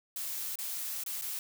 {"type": "noise with dropouts", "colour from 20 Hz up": "blue", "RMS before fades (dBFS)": -37, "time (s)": [0.16, 1.39], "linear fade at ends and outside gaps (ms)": 2, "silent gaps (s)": [[0.556, 0.587], [1.037, 1.062], [1.213, 1.22]], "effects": []}